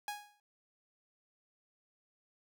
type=tone with exponential decay; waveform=sawtooth; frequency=828 Hz; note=G#5; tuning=5 cents flat; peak=-31 dBFS; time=0.08-0.4 s; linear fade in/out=1 ms; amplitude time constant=68 ms; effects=none